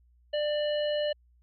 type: harmonic tone with a mistuned harmonic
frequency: 595 Hz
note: D5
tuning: 22 cents sharp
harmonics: 1 / 3 / 5 / 7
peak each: -26 / -40 / -36 / -44 dBFS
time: 0.33-1.13 s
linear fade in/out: 10 ms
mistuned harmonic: 5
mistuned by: -21 cents
effects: added 60 Hz sine -59 dBFS peak until 1.42 s + MP3 64 kbps